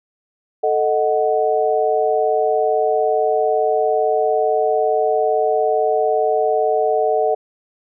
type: chord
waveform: sine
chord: D# diminished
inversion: second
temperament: equal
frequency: 440 / 622.3 / 740 Hz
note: A4 / D#5 / F#5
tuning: 0 / 0 / 0 cents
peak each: -18 / -19 / -19 dBFS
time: 0.63-7.35 s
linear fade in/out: 10 ms
effects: none